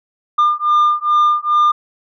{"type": "beating tone pair", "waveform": "sine", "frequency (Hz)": [1202, 1204.4], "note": ["D6", "D6"], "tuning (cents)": [40, 43], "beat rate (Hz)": 2.4, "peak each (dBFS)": -12, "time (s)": [0.38, 1.72], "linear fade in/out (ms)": 10, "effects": ["tanh soft clip ceiling -8 dBFS"]}